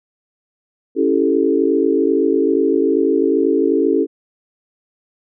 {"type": "chord", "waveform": "sine", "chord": "A dominant seventh", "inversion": "first", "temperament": "equal", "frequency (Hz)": [277.2, 329.6, 392, 440], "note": ["C#4", "E4", "G4", "A4"], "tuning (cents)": [0, 0, 0, 0], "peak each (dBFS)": -18, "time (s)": [0.95, 4.07], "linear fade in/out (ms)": 50, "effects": []}